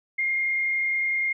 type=tone with frequency modulation; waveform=sine; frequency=2125 Hz; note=C7; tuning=26 cents sharp; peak=-22 dBFS; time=0.18-1.33 s; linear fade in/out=10 ms; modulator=30.6 Hz; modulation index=0.66; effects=none